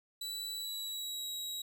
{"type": "tone with pitch glide", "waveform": "sawtooth", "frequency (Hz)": [3951, 3843], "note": ["B7", "B7"], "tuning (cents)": [0, -48], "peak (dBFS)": -35, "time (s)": [0.21, 1.62], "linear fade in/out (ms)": 5, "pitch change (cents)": -48, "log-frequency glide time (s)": [0.53, 1.32], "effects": []}